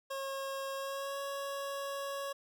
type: tone with pitch glide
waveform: 25% pulse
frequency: 543 to 556 Hz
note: C#5 to C#5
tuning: -36 to +5 cents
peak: -33 dBFS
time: 0.1-2.33 s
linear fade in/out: 10 ms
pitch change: +41 cents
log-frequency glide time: 0.75-1.19 s
effects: none